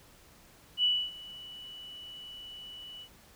sine tone with ADSR envelope, 2957 Hz, F#7, 2 cents flat, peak -22 dBFS, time 0.77-3.09 s, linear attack 67 ms, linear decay 270 ms, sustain -21 dB, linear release 73 ms, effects pink hiss -58 dBFS RMS until 3.35 s

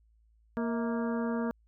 harmonic tone with a mistuned harmonic, 233.1 Hz, A#3, in tune, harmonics 1 / 2 / 3 / 4 / 5 / 6 / 7, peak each -30 / -36 / -40 / -42 / -44 / -46 / -47 dBFS, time 0.57-1.51 s, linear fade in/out 0 ms, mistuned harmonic 3, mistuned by -130 cents, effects added 55 Hz sine -62 dBFS peak until 1.67 s

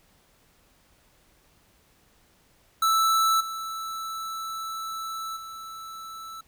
square tone with level steps, 1318.5 Hz, E6, in tune, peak -20 / -32 / -38 dBFS, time 2.82-6.41 s, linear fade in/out 5 ms, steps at 3.4 / 5.36 s, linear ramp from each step 10 ms, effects pink hiss -62 dBFS RMS until 6.47 s

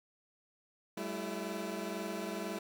20% pulse tone cluster, 192.7 / 214.7 / 333.1 Hz, G3 / A3 / E4, -29 / -42 / +18 cents, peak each -37 / -37 / -36 dBFS, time 0.97-2.59 s, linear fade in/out 5 ms, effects none

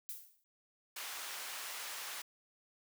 violet noise with exponential decay, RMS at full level -41 dBFS, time 0.09-0.44 s, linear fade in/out 0 ms, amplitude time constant 76 ms
pink high-pass noise, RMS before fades -44 dBFS, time 0.96-2.22 s, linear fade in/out 5 ms, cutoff 1100 Hz, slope 12 dB/octave
effects none

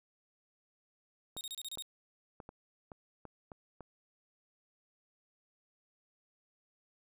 clicks, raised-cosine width 1 ms, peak -33 dBFS, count 8, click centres 1.366 / 1.774 / 2.402 / 2.491 / 2.918 / 3.253 / 3.518 / 3.807 s
sawtooth tone bursts, 3729 Hz, A#7, in tune, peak -37 dBFS, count 7, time 1.37-1.823 s, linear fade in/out 0 ms, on 39 ms, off 30 ms
effects none

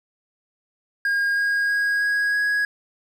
triangle tone with pitch steps, 1624 / 1633.4 / 1642.9 / 1652.4 / 1662 Hz, G#6 / G#6 / G#6 / G#6 / G#6, -39 / -29 / -19 / -9 / +1 cents, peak -17 dBFS, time 1.05-2.65 s, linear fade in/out 2 ms, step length 320 ms, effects none

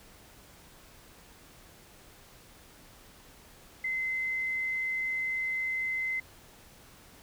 sine tone, 2058 Hz, C7, 29 cents flat, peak -29 dBFS, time 3.84-6.2 s, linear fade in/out 5 ms, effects pink hiss -55 dBFS RMS until 7.22 s

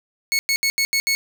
20% pulse tone bursts at uneven times, 2200 Hz, C#7, 14 cents flat, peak -12 dBFS, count 6, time 0.32-0.39 / 0.49-0.56 / 0.63-0.7 / 0.78-0.85 / 0.93-1 / 1.07-1.15 s, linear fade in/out 0 ms, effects none

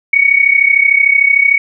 sine tone with amplitude modulation, 2233 Hz, C#7, 12 cents sharp, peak -3 dBFS, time 0.13-1.58 s, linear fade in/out 5 ms, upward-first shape sine, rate 33.3 Hz, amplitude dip 80%, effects none

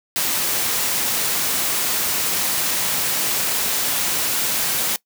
white noise, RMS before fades -21 dBFS, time 0.16-4.96 s, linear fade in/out 0 ms, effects noise-tail reverb RT60 0.1 s tail -21 dB re dry + high-pass 100 Hz 12 dB/octave

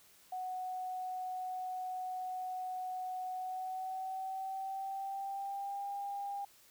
sine tone with pitch glide, 740 to 802.3 Hz, F#5 to G5, 0 to +40 cents, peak -37 dBFS, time 0.32-6.45 s, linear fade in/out 5 ms, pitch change +140 cents, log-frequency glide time 3.32-5.9 s, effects white hiss -63 dBFS RMS until 6.7 s

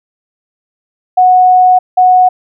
sine tone bursts at uneven times, 735 Hz, F#5, 12 cents flat, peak -3 dBFS, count 2, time 1.17-1.79 / 1.97-2.29 s, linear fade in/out 10 ms, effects none

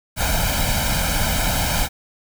pink noise with comb filter, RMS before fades -20 dBFS, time 0.16-1.89 s, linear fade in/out 50 ms, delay 1.3 ms, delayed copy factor +0.8, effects none

